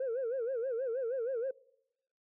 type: tone with vibrato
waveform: sine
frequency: 493.9 Hz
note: B4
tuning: in tune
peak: -30 dBFS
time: 0-1.51 s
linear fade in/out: 5 ms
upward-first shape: sine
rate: 6.3 Hz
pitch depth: 170 cents each way
effects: noise-tail reverb RT60 0.9 s tail -24 dB re dry + tanh soft clip ceiling -29 dBFS